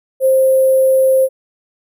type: tone with sample-and-hold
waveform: sine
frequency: 527 Hz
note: C5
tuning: 12 cents sharp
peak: -8 dBFS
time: 0.2-1.29 s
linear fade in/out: 50 ms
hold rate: 11025 Hz
effects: none